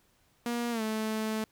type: tone with pitch glide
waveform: sawtooth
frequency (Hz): 237.9 to 218.2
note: A#3 to A3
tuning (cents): +35 to -14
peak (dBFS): -26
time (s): 0.46-1.44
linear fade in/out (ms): 2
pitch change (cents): -149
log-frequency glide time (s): 0.71-0.82
effects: pink hiss -68 dBFS RMS until 1.51 s